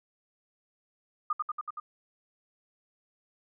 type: tone with echo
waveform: sine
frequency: 1221 Hz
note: D#6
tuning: 33 cents flat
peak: -25 dBFS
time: 1.3-1.33 s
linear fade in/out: 5 ms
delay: 94 ms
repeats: 5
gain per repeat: -2 dB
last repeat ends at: 1.8 s
effects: none